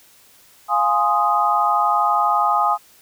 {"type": "chord", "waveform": "sine", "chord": "F minor seventh", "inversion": "none", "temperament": "equal", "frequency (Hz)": [698.5, 830.6, 1046.5, 1244.5], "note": ["F5", "Ab5", "C6", "Eb6"], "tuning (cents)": [0, 0, 0, 0], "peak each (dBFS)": [-23, -19, -24, -18], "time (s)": [0.68, 2.78], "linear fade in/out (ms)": 50, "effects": ["white hiss -51 dBFS RMS until 3.01 s"]}